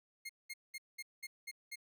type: tone bursts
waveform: sawtooth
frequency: 2137 Hz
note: C7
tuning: 36 cents sharp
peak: -39 dBFS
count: 7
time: 0.25-1.758 s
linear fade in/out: 10 ms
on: 44 ms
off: 200 ms
effects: none